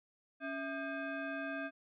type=tone with frequency modulation; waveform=sine; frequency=658 Hz; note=E5; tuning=3 cents flat; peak=-37 dBFS; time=0.4-1.71 s; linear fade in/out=50 ms; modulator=936 Hz; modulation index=1.5; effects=none